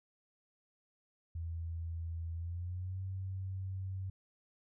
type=tone with pitch glide; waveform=sine; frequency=83.1 to 94.91 Hz; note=E2 to F#2; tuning=+15 to +45 cents; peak=-37 dBFS; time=1.35-4.1 s; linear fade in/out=5 ms; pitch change=+230 cents; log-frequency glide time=2.34-3.01 s; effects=none